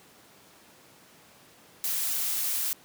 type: noise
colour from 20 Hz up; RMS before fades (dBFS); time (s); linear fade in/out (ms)
blue; -29; 1.84-2.73; 0
effects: pink hiss -55 dBFS RMS until 2.84 s + high-pass 150 Hz 12 dB/octave